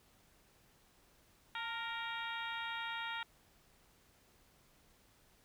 harmonic tone with a mistuned harmonic, 466.2 Hz, A#4, in tune, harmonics 2 / 3 / 4 / 5 / 6 / 7 / 8, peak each -44 / -44 / -46 / -48 / -51 / -49 / -50 dBFS, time 1.55-3.23 s, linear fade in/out 2 ms, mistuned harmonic 2, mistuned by -45 cents, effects pink hiss -68 dBFS RMS until 5.44 s

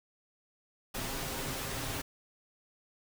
pink noise with comb filter, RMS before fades -37 dBFS, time 0.94-2.02 s, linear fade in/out 10 ms, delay 7.5 ms, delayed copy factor +0.5, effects none

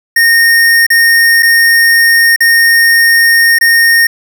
square tone with dropouts, 1844 Hz, A#6, 19 cents flat, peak -5 dBFS, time 0.16-4.07 s, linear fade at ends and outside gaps 5 ms, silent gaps 0.866-0.902 / 1.425-1.429 / 2.362-2.405 / 3.587-3.61 s, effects none

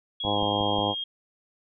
sine tone with pitch glide, 3322 to 3239 Hz, G#7 to G#7, 0 to -44 cents, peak -29 dBFS, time 0.2-1.04 s, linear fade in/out 5 ms, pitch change -44 cents, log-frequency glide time 0.33-0.4 s
harmonic tone, 103.1 Hz, G#2, 12 cents flat, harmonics 1 / 2 / 3 / 4 / 5 / 6 / 7 / 8 / 9 / 10, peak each -34 / -34 / -32 / -36 / -31 / -34 / -32 / -30 / -35 / -36 dBFS, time 0.23-0.95 s, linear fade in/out 50 ms
click train, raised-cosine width 5 ms, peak -26 dBFS, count 4, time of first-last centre 0.25-0.789 s, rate 5.57 Hz
effects none

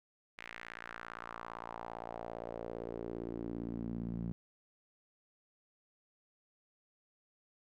sawtooth tone with band-pass filter sweep, 57.6 Hz, A#1, 20 cents flat, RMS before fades -43 dBFS, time 0.38-4.32 s, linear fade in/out 0 ms, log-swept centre 2200 to 180 Hz, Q 2.6, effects none

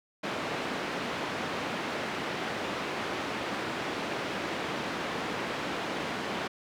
pink band-pass noise, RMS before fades -34 dBFS, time 0.23-6.48 s, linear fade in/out 10 ms, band 230 to 3000 Hz, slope 12 dB/octave, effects none

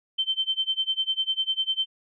sine tone with tremolo, 3100 Hz, G7, 20 cents flat, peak -20 dBFS, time 0.18-1.86 s, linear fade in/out 10 ms, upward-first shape sine, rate 10 Hz, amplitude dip 95%, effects none

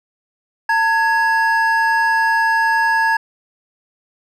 triangle tone pair together, 900.6 / 1670 Hz, A5 / G#6, +40 / +9 cents, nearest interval major seventh, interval 1069 cents, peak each -14 dBFS, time 0.69-3.17 s, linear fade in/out 5 ms, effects none

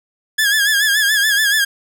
sawtooth tone with vibrato, 1681 Hz, G#6, 20 cents sharp, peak -9 dBFS, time 0.38-1.65 s, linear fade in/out 10 ms, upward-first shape sine, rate 7 Hz, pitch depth 80 cents each way, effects none

